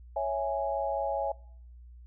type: chord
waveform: sine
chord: C# minor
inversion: none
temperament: equal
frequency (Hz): 554.4 / 659.3 / 830.6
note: C#5 / E5 / G#5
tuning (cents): 0 / 0 / 0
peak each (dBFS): -32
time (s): 0.16-1.32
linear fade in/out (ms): 5
effects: noise-tail reverb RT60 0.6 s tail -23 dB re dry + added 60 Hz sine -47 dBFS peak until 2.06 s